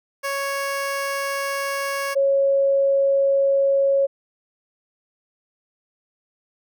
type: tone pair in turn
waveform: 15% pulse / sine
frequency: 554.4 / 550.6 Hz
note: C#5 / C#5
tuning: 0 / -12 cents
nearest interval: unison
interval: 12 cents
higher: first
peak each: -17 / -15 dBFS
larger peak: second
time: 0.23-2.15 / 2.15-4.07 s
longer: neither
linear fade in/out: 20 ms
effects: none